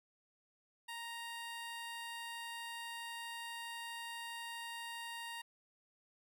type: tone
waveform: 15% pulse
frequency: 932.3 Hz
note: A#5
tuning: in tune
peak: -37 dBFS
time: 0.88-5.42 s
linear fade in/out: 10 ms
effects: none